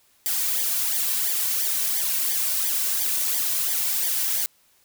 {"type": "noise with flanger", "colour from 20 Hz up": "blue", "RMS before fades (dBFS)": -24, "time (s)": [0.26, 4.46], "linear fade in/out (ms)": 0, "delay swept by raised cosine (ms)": [0.73, 2.43], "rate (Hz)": 2.9, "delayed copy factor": -0.8, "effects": ["white hiss -61 dBFS RMS until 4.84 s"]}